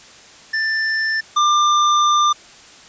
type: tone pair in turn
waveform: square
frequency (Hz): 1773 / 1193.1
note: A6 / D6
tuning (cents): +13 / +27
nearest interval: perfect fifth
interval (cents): 686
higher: first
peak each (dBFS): -18 / -13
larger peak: second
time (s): 0.53-1.21 / 1.36-2.33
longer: second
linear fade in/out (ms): 10
effects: white hiss -43 dBFS RMS until 2.88 s + resampled to 16000 Hz